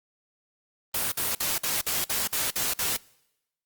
white noise bursts, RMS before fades -27 dBFS, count 9, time 0.94-2.968 s, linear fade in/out 5 ms, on 180 ms, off 51 ms, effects noise-tail reverb RT60 0.9 s tail -24 dB re dry + Opus 32 kbps

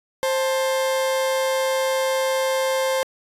40% pulse tone pair together, 527.1 / 882 Hz, C5 / A5, +13 / +4 cents, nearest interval major sixth, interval 891 cents, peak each -19 / -28 dBFS, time 0.23-3.03 s, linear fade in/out 0 ms, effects resampled to 32000 Hz

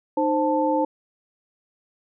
sine tone cluster, 305.9 / 525 / 882 Hz, D#4 / C5 / A5, -29 / +6 / +4 cents, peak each -23 dBFS, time 0.17-0.85 s, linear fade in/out 5 ms, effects none

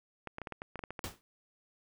clicks, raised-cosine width 0.5 ms, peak -25 dBFS, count 11, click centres 0.273 / 0.384 / 0.417 / 0.472 / 0.523 / 0.619 / 0.757 / 0.792 / 0.838 / 0.906 / 0.992 s
pink noise with exponential decay, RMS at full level -35 dBFS, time 1.04-1.21 s, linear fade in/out 0 ms, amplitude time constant 35 ms
effects none

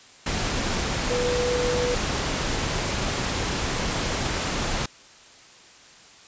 sine tone in noise, 490.8 Hz, B4, 11 cents flat, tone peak -23 dBFS, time 1.1-1.95 s, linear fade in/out 5 ms, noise pink, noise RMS -26 dBFS, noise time 0.26-4.86 s, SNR 0 dB, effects white hiss -49 dBFS RMS until 6.27 s + resampled to 16000 Hz

